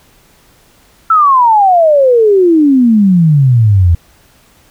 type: exponential sweep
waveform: sine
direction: down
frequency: 1341 to 81.6 Hz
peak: -4 dBFS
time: 1.1-3.95 s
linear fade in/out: 5 ms
effects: pink hiss -47 dBFS RMS until 4.7 s